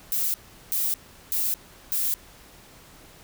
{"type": "noise bursts", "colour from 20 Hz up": "violet", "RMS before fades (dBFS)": -25, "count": 4, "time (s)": [0.12, 2.14], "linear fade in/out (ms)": 0, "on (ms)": 220, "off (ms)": 380, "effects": ["pink hiss -50 dBFS RMS until 3.23 s"]}